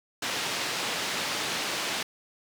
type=band-pass noise; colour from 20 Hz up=white; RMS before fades=-31 dBFS; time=0.22-2.03 s; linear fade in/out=5 ms; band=150 to 4500 Hz; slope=12 dB/octave; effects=none